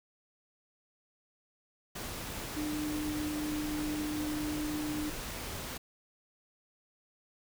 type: tone in noise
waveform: sine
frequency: 301.8 Hz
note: D4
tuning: 47 cents sharp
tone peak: -33 dBFS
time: 2.56-5.1 s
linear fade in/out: 10 ms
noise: pink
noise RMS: -40 dBFS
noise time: 1.95-5.78 s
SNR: +4 dB
effects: none